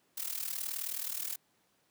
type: noise with amplitude modulation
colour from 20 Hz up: blue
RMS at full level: -34 dBFS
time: 0.17-1.36 s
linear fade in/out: 10 ms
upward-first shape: sine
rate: 39 Hz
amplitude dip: 80%
effects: pink hiss -72 dBFS RMS until 1.9 s + high-pass 150 Hz 12 dB/octave